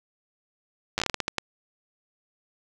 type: slowing click train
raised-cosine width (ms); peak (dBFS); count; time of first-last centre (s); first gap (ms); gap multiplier
0.2; -8; 11; 0.98-1.383; 9; 1.31
effects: none